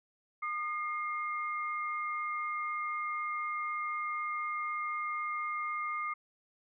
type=tone pair together; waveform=sine; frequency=1219 / 2123 Hz; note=D#6 / C7; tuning=-36 / +25 cents; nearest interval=minor seventh; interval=961 cents; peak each=-34 / -38 dBFS; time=0.42-6.14 s; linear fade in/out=10 ms; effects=none